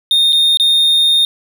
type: tone with dropouts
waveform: triangle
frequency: 3671 Hz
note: A#7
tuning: 27 cents flat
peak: -7 dBFS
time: 0.11-1.25 s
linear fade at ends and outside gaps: 1 ms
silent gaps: 0.324-0.329 / 0.572-0.598 s
effects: none